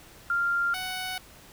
sine / 10% pulse tone pair in turn, 1393 / 743.3 Hz, F6 / F#5, -5 / +8 cents, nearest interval major seventh, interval 1087 cents, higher first, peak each -23 dBFS, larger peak neither, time 0.3-0.74 / 0.74-1.18 s, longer neither, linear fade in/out 2 ms, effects pink hiss -51 dBFS RMS until 1.52 s

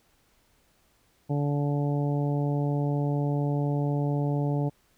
harmonic tone, 144.2 Hz, D3, 31 cents flat, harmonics 1 / 2 / 3 / 4 / 5 / 6, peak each -25 / -31 / -35 / -37 / -39 / -41 dBFS, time 1.29-4.7 s, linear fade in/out 20 ms, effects pink hiss -66 dBFS RMS until 4.97 s

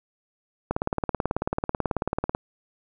click train, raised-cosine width 1 ms, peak -10 dBFS, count 31, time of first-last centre 0.71-2.349 s, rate 18.3 Hz, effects none

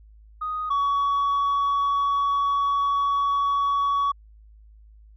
sine tone pair in turn, 1244.5 / 1126.5 Hz, D#6 / C#6, 0 / +28 cents, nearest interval major second, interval 172 cents, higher first, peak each -25 / -17 dBFS, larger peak second, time 0.41-0.7 / 0.7-4.12 s, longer second, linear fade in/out 10 ms, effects tanh soft clip ceiling -19 dBFS + added 53 Hz sine -47 dBFS peak until 5.16 s

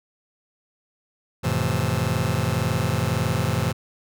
sawtooth chord, F major seventh, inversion none, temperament just, 87.31 / 109.13 / 130.96 / 163.7 Hz, F2 / A2 / C3 / E3, 0 / -14 / +2 / -12 cents, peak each -24 / -21 / -21 / -23 dBFS, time 1.43-3.73 s, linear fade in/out 20 ms, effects none

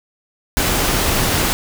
pink noise, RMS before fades -17 dBFS, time 0.57-1.53 s, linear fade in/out 0 ms, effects none

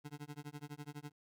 25% pulse tone with tremolo, 146.83 Hz, D3, in tune, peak -39 dBFS, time 0.04-1.12 s, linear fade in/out 20 ms, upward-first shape sine, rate 12 Hz, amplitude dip 100%, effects none

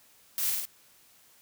blue noise with echo, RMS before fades -30 dBFS, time 0.38-0.5 s, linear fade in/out 0 ms, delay 51 ms, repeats 3, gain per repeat -2 dB, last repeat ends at 0.653 s, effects white hiss -60 dBFS RMS until 1.41 s

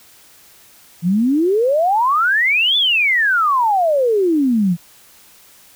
sine exponential two-way sweep, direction up then down, 164 to 3539 to 164 Hz, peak -12 dBFS, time 1.02-4.77 s, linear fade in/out 50 ms, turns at 2.77 s, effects white hiss -47 dBFS RMS until 5.75 s

